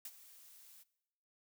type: noise with ADSR envelope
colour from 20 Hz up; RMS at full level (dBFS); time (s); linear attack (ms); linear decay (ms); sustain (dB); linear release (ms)
blue; -44; 0.05-0.84; 3; 48; -15; 23
effects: noise-tail reverb RT60 0.9 s tail -20 dB re dry